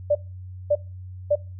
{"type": "tone bursts", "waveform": "sine", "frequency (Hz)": 587.3, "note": "D5", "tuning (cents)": 0, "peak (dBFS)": -15, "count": 3, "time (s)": [0.1, 1.356], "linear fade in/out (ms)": 10, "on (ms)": 52, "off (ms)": 550, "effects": ["noise-tail reverb RT60 0.3 s tail -21 dB re dry", "added 92 Hz sine -35 dBFS peak until 1.59 s"]}